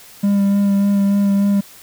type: tone with vibrato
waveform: triangle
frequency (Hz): 200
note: G3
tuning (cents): +35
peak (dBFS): -10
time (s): 0.23-1.61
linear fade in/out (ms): 10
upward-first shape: sine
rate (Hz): 3.4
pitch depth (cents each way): 15
effects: white hiss -42 dBFS RMS until 1.82 s